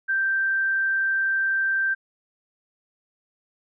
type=tone; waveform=sine; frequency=1568 Hz; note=G6; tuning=in tune; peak=-20 dBFS; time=0.08-1.95 s; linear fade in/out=20 ms; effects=none